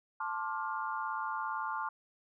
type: chord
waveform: sine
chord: D minor seventh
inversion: second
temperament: just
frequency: 881 / 1057.2 / 1174.7 / 1409.6 Hz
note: A5 / C6 / D6 / F6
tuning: +2 / +18 / 0 / +16 cents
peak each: -38 / -39 / -40 / -40 dBFS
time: 0.2-1.89 s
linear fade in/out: 5 ms
effects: none